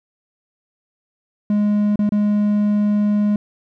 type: tone with dropouts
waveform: triangle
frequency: 207.7 Hz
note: G#3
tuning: in tune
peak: -12 dBFS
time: 1.5-3.36 s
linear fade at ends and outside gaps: 2 ms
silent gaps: 1.958-1.991 / 2.092-2.121 s
effects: none